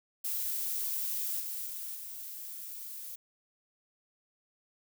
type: noise with level steps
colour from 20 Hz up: violet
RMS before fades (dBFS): -34 / -38 / -40 / -43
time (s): 0.24-3.16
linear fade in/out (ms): 10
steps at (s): 1.4 / 1.66 / 1.95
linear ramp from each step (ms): 2
effects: none